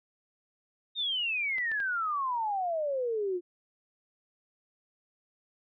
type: exponential sweep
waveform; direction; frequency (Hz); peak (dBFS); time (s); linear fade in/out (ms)
sine; down; 3729 to 344.5; -28; 0.95-3.41; 50
type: clicks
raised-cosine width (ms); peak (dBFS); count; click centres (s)
0.3; -29; 3; 1.583 / 1.716 / 1.802
effects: none